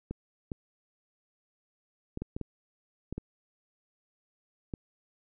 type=clicks; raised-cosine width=3 ms; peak=-22 dBFS; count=9; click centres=0.11 / 0.518 / 2.174 / 2.22 / 2.365 / 2.413 / 3.126 / 3.18 / 4.738 s; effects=none